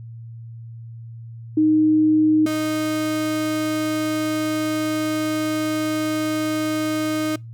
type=tone pair in turn; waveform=sine / 35% pulse; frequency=310 / 310 Hz; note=D#4 / D#4; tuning=-6 / -6 cents; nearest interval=unison; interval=0 cents; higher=neither; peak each=-13 / -19 dBFS; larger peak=first; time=1.57-2.46 / 2.46-7.36 s; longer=second; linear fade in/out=5 ms; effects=noise-tail reverb RT60 0.2 s tail -24 dB re dry + added 115 Hz sine -34 dBFS peak until 7.53 s